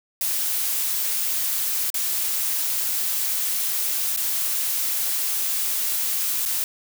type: noise with dropouts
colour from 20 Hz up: blue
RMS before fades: -24 dBFS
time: 0.21-6.64 s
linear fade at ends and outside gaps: 1 ms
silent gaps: 1.902-1.942 / 4.163-4.173 / 6.453-6.459 s
effects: none